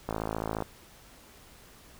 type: click train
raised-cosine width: 1 ms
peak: -17 dBFS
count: 30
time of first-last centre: 0.09-0.623 s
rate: 54.4 Hz
effects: pink hiss -54 dBFS RMS until 1.99 s